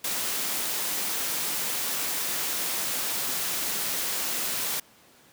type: noise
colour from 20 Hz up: white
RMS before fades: -29 dBFS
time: 0.04-4.8 s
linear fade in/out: 5 ms
effects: pink hiss -56 dBFS RMS until 5.32 s + high-pass 150 Hz 12 dB/octave